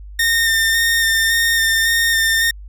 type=tone with vibrato; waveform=sawtooth; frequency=1821 Hz; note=A#6; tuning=41 cents flat; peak=-10 dBFS; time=0.19-2.51 s; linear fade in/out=5 ms; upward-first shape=square; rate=1.8 Hz; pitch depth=15 cents each way; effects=added 50 Hz sine -32 dBFS peak until 2.68 s